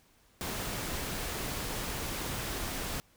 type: noise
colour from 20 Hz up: pink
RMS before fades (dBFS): -36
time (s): 0.41-3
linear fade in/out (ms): 0
effects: pink hiss -65 dBFS RMS until 3.16 s